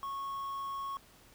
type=tone with quantisation; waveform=triangle; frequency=1100 Hz; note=C#6; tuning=14 cents flat; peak=-34 dBFS; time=0.03-0.97 s; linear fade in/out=0 ms; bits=9; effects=pink hiss -60 dBFS RMS until 1.34 s